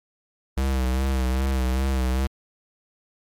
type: tone with vibrato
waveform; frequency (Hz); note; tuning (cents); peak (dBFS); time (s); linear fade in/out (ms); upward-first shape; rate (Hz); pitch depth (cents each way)
square; 65.3; C2; -3; -21; 0.57-2.27; 5; sine; 2.5; 50
effects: MP3 96 kbps